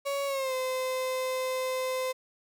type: tone with pitch glide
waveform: 35% pulse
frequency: 559 to 515.6 Hz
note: C#5 to C5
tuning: +14 to -26 cents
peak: -27 dBFS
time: 0.05-2.13 s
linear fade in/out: 20 ms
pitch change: -140 cents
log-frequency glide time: 0.26-0.54 s
effects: none